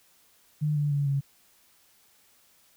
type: tone with pitch steps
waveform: sine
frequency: 150.6 / 146.65 / 142.81 / 139.06 Hz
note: D3 / D3 / D3 / C#3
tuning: +44 / -2 / -48 / +6 cents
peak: -23 dBFS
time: 0.61-1.21 s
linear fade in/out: 20 ms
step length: 150 ms
effects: white hiss -62 dBFS RMS until 2.76 s